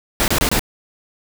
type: noise bursts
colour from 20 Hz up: pink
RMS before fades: -17 dBFS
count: 4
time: 0.2-0.594 s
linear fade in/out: 0 ms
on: 79 ms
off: 26 ms
effects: none